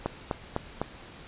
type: click train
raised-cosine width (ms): 1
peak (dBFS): -13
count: 4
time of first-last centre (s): 0.06-0.816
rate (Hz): 3.97
effects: pink hiss -47 dBFS RMS until 1.27 s + resampled to 8000 Hz